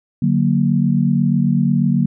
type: chord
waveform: sine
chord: D augmented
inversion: none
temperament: equal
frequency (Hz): 146.83 / 185 / 233.1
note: D3 / F#3 / A#3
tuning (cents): 0 / 0 / 0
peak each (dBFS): -17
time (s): 0.22-2.06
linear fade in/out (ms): 5
effects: none